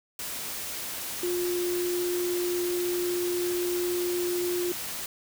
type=tone in noise; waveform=sine; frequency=353.9 Hz; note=F4; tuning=23 cents sharp; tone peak=-26 dBFS; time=1.23-4.72 s; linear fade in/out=2 ms; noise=white; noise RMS=-35 dBFS; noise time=0.19-5.06 s; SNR=+6 dB; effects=none